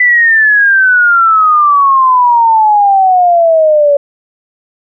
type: exponential sweep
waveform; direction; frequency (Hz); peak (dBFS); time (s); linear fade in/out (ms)
sine; down; 2001 to 565; -4; 0-3.97; 5
effects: none